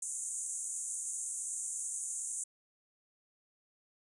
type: band-pass noise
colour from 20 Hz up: white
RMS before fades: -39 dBFS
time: 0.02-2.44 s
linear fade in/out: 5 ms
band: 6500 to 9800 Hz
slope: 96 dB/octave
effects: resampled to 24000 Hz